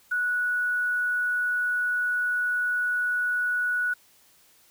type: tone with quantisation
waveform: sine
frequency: 1470 Hz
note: F#6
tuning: 12 cents flat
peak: -23 dBFS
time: 0.11-3.94 s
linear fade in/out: 10 ms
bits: 8
effects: white hiss -59 dBFS RMS until 4.7 s